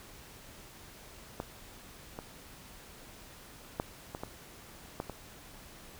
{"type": "clicks", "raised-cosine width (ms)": 1, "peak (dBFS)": [-21, -25, -17, -24, -23, -20, -25], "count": 7, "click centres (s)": [1.401, 2.189, 3.799, 4.149, 4.235, 5.001, 5.097], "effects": ["pink hiss -52 dBFS RMS until 5.99 s"]}